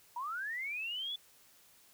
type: linear sweep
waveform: sine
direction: up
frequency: 920 to 3487 Hz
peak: -36 dBFS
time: 0.16-1.16 s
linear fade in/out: 5 ms
effects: white hiss -63 dBFS RMS until 1.93 s